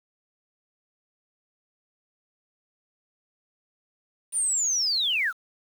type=linear sweep; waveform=sine; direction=down; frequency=9440 to 1244.5 Hz; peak=-22 dBFS; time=4.32-5.33 s; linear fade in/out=50 ms; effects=8-bit